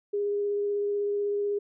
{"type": "tone with vibrato", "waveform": "sine", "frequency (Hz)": 408.3, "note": "G#4", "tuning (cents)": -29, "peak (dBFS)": -25, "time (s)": [0.13, 1.59], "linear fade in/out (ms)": 10, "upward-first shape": "sine", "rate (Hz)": 16, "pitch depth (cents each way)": 9, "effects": []}